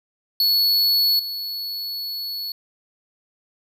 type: tone with level steps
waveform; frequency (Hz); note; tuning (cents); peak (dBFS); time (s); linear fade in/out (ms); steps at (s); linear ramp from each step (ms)
square; 4401; C#8; -13; -16 / -27; 0.4-2.52; 2; 1.19; 5
effects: none